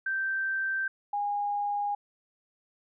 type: tone pair in turn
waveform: sine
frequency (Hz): 1562 / 818.4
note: G6 / G#5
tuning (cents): -7 / -26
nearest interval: major seventh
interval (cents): 1119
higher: first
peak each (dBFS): -27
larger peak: neither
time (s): 0.06-0.88 / 1.13-1.95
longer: neither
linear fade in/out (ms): 5
effects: none